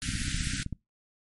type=band-stop noise; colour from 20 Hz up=pink; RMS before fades=-33 dBFS; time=0.02-0.63 s; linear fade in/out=0 ms; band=290 to 1400 Hz; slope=96 dB/octave
type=click train; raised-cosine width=5 ms; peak=-21 dBFS; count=11; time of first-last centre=0.09-0.727 s; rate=15.7 Hz
effects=noise-tail reverb RT60 0.2 s tail -23 dB re dry + MP3 48 kbps